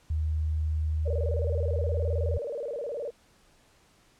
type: tone with pitch glide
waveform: sine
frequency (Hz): 77.7 to 82.32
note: D#2 to E2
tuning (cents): -2 to -2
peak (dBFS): -25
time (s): 0.1-2.38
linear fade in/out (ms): 5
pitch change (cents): +100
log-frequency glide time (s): 0.98-1.58
type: tone with vibrato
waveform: sine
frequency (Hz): 521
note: C5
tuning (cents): -7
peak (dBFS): -31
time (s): 1.05-3.11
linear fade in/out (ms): 20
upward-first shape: square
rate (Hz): 19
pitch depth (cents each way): 180
effects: pink hiss -62 dBFS RMS until 4.19 s + low-pass 10000 Hz 12 dB/octave